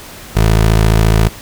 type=tone; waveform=20% pulse; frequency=54.5 Hz; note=A1; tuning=16 cents flat; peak=-3 dBFS; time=0.35-1.29 s; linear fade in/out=20 ms; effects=pink hiss -33 dBFS RMS until 1.41 s